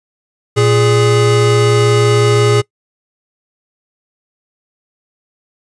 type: tone pair together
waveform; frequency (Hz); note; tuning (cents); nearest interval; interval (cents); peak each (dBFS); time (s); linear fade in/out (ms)
square; 116.54 / 415.3; A#2 / G#4; 0 / 0; octave + minor seventh; 2200; -12; 0.56-2.62; 20
effects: noise-tail reverb RT60 0.1 s tail -23 dB re dry + resampled to 22050 Hz